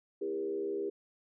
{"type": "tone with frequency modulation", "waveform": "sine", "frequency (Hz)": 400, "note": "G4", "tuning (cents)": 35, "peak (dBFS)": -32, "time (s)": [0.21, 0.9], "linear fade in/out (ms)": 10, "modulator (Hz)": 73.1, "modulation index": 0.87, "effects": []}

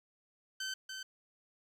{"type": "tone with echo", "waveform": "15% pulse", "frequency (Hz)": 1537, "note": "G6", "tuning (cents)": -35, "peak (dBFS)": -30, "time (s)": [0.6, 0.74], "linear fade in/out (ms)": 5, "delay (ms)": 290, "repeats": 1, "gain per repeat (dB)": -5, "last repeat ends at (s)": 1.03, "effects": ["low-pass 11000 Hz 12 dB/octave", "11-bit"]}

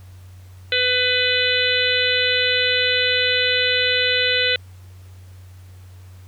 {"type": "harmonic tone", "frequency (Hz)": 500, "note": "B4", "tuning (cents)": 21, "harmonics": [1, 3, 4, 5, 6, 7, 8], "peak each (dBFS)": [-24, -24, -24, -24, -24, -24, -24], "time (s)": [0.72, 4.56], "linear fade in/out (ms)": 2, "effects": ["added 92 Hz sine -39 dBFS peak until 6.27 s", "pink hiss -54 dBFS RMS until 6.27 s"]}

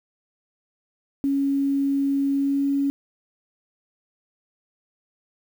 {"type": "tone with pitch glide", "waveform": "sine", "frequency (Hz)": [277.2, 279], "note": ["C#4", "C#4"], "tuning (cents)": [0, 11], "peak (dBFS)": -19, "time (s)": [1.24, 2.9], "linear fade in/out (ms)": 0, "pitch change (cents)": 11, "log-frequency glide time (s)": [2.32, 2.67], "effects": ["8-bit"]}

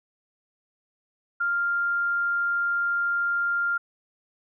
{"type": "tone", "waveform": "sine", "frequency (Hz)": 1396.9, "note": "F6", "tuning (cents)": 0, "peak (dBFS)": -22, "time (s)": [1.4, 3.78], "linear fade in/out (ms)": 10, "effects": []}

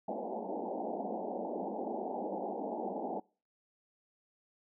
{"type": "band-pass noise", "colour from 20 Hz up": "white", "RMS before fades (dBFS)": -38, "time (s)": [0.08, 3.2], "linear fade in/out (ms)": 5, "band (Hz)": [190, 870], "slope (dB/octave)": 96, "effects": ["noise-tail reverb RT60 0.4 s tail -26 dB re dry"]}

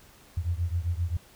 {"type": "beating tone pair", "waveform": "sine", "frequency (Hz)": [83.3, 90.9], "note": ["E2", "F#2"], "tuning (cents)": [19, -30], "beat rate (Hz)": 7.6, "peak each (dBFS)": [-28, -30], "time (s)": [0.37, 1.17], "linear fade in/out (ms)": 5, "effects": ["pink hiss -55 dBFS RMS until 1.35 s"]}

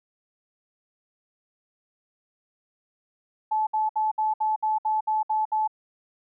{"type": "tone bursts", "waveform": "sine", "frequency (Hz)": 865, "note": "A5", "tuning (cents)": -30, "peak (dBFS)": -21, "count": 10, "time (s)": [3.51, 5.677], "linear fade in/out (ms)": 10, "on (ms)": 160, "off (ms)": 63, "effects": []}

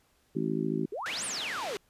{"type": "harmonic tone", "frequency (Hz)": 53.9, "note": "A1", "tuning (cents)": -35, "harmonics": [3, 4, 5, 6, 7], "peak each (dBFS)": [-34, -34, -34, -34, -34], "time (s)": [0.35, 0.86], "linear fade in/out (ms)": 10}
{"type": "exponential two-way sweep", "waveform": "sine", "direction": "up then down", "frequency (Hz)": [364.5, 10000, 364.5], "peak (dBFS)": -33, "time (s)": [0.92, 1.77], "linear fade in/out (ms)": 5, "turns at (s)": 1.25}
{"type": "band-pass noise", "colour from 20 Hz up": "white", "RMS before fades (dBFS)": -40, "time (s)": [1.06, 1.77], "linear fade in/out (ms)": 0, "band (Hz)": [130, 3900], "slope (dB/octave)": 12}
{"effects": ["pink hiss -68 dBFS RMS until 1.89 s", "resampled to 32000 Hz"]}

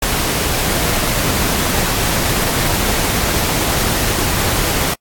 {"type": "noise", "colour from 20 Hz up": "pink", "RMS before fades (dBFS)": -17, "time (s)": [0.02, 4.94], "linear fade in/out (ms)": 5, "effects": ["noise-tail reverb RT60 0.1 s tail -26 dB re dry", "AAC 64 kbps"]}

